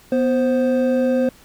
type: tone pair together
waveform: triangle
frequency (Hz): 246.9 / 523.2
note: B3 / C5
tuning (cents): 0 / 0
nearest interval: octave + minor second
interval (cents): 1300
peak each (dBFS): -16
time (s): 0.12-1.29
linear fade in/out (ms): 2
effects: pink hiss -49 dBFS RMS until 1.44 s